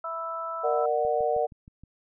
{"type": "harmonic tone", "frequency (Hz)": 329.6, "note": "E4", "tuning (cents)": 0, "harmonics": [2, 3, 4], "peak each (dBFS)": [-36, -39, -32], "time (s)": [0.04, 0.86], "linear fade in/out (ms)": 5}
{"type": "chord", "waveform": "sine", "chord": "Bb augmented", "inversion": "none", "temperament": "equal with one note detuned", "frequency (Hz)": [466.2, 597.3, 740], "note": ["Bb4", "D5", "F#5"], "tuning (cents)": [0, 29, 0], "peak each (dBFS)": -27, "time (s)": [0.63, 1.47], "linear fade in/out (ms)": 20}
{"type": "click train", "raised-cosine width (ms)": 5, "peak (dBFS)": -35, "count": 6, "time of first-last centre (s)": [1.05, 1.836], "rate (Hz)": 6.36}
{"effects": []}